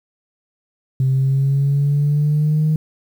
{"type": "exponential sweep", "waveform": "sine", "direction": "up", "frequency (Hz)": [131.1, 156.3], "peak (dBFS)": -12, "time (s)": [1, 2.76], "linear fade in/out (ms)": 2, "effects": ["tanh soft clip ceiling -10 dBFS", "8-bit"]}